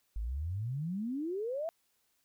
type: exponential sweep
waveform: sine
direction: up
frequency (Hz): 49.38 to 681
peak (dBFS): -33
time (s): 0.16-1.69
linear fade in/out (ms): 0
effects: white hiss -75 dBFS RMS until 2.24 s